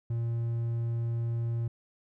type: tone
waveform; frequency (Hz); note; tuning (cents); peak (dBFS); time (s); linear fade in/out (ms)
triangle; 116.54; A#2; 0; -26; 0.1-1.68; 5
effects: none